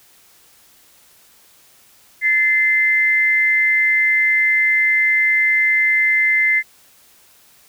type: tone pair together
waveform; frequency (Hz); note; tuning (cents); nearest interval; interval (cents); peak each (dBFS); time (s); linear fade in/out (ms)
sine; 1745 / 2075; A6 / C7; -15 / -15; minor third; 300; -21 / -13; 2.21-6.63; 50
effects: white hiss -51 dBFS RMS until 7.68 s